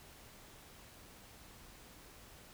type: silence
effects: pink hiss -57 dBFS RMS until 2.53 s